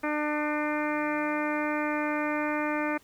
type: harmonic tone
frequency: 299.9 Hz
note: D4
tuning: 36 cents sharp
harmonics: 1 / 2 / 3 / 4 / 5 / 6 / 7 / 8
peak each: -30 / -33 / -35 / -36 / -37 / -38 / -38 / -39 dBFS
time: 0.03-2.98 s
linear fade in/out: 10 ms
effects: pink hiss -59 dBFS RMS until 3.03 s